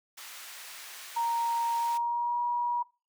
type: high-pass noise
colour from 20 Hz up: pink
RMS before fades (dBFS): -45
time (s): 0.17-1.98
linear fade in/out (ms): 10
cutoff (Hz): 1400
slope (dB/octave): 12
type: tone with pitch glide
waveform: sine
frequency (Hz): 932 to 961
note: A#5 to B5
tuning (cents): -1 to -48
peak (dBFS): -26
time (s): 1.16-2.83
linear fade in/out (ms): 10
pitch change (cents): +53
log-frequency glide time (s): 1.77-2.4
effects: noise-tail reverb RT60 0.3 s tail -21 dB re dry